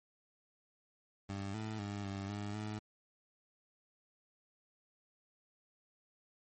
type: tone with pitch steps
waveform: 20% pulse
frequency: 98.8 / 109.1 / 101.7 / 98.4 / 102.8 / 106.6 Hz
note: G2 / A2 / G#2 / G2 / G#2 / G#2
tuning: +14 / -14 / -36 / +7 / -17 / +46 cents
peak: -34 dBFS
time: 1.29-2.79 s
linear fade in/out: 5 ms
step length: 250 ms
effects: MP3 32 kbps